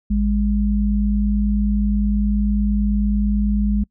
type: tone pair together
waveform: sine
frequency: 54.5 / 205 Hz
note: A1 / G#3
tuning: -16 / -22 cents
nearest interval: octave + major seventh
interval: 2294 cents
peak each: -18 dBFS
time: 0.1-3.84 s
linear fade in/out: 10 ms
effects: noise-tail reverb RT60 0.1 s tail -26 dB re dry

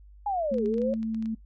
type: linear two-way sweep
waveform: sine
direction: down then up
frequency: 842 to 403.7 to 556 Hz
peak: -25 dBFS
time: 0.26-0.94 s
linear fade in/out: 5 ms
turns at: 0.65 s
type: tone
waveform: sine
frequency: 222.3 Hz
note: A3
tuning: 18 cents sharp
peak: -27 dBFS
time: 0.51-1.35 s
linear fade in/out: 10 ms
type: clicks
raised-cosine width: 0.2 ms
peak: -33 dBFS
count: 11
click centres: 0.542 / 0.584 / 0.659 / 0.741 / 0.782 / 0.818 / 0.939 / 1.03 / 1.146 / 1.225 / 1.258 s
effects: noise-tail reverb RT60 0.1 s tail -20 dB re dry + added 50 Hz sine -48 dBFS peak until 1.45 s

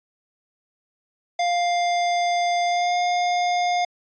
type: tone with pitch glide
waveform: square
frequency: 700 to 710.2 Hz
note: F5 to F5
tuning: +4 to +29 cents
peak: -20 dBFS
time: 1.39-3.85 s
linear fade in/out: 5 ms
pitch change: +25 cents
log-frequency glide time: 2.65-2.96 s
effects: resampled to 16000 Hz

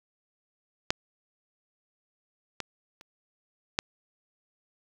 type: clicks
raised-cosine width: 0.2 ms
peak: -6 / -15 / -30 / -7 dBFS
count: 4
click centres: 0.905 / 2.603 / 3.011 / 3.789 s
effects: 8-bit

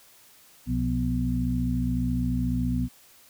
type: harmonic tone with a mistuned harmonic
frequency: 61.8 Hz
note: B1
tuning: 2 cents sharp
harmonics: 1 / 2 / 3 / 4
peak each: -29 / -29 / -32 / -27 dBFS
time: 0.66-2.89 s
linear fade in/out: 50 ms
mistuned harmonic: 3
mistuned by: -72 cents
effects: white hiss -55 dBFS RMS until 3.29 s

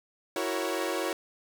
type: chord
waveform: sawtooth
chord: F# dominant seventh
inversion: third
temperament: equal with one note detuned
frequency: 329.6 / 373.6 / 466.2 / 554.4 Hz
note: E4 / F#4 / A#4 / C#5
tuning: 0 / +17 / 0 / 0 cents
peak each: -30 / -30 / -32 / -30 dBFS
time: 0.36-1.13 s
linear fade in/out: 2 ms
effects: none

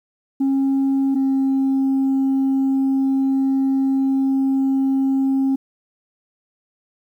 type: tone pair in turn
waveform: sine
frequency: 271.4 / 268.9 Hz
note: C#4 / C4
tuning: -36 / +47 cents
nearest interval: unison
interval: 17 cents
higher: first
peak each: -13 dBFS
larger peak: neither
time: 0.4-1.15 / 1.15-5.56 s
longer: second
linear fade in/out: 10 ms
effects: tanh soft clip ceiling -14 dBFS + 9-bit

